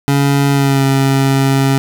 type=tone with pitch glide; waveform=25% pulse; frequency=140.3 to 135.91 Hz; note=C#3 to C#3; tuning=+21 to -34 cents; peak=-6 dBFS; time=0.08-1.78 s; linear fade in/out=0 ms; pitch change=-55 cents; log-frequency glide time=0.52-0.84 s; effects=none